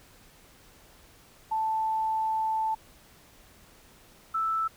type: tone pair in turn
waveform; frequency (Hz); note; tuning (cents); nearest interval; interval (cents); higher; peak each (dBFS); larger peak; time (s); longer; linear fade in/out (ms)
sine; 880 / 1318.5; A5 / E6; 0 / 0; perfect fifth; 700; second; -25; neither; 1.51-2.75 / 4.34-4.68; first; 10
effects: pink hiss -56 dBFS RMS until 4.76 s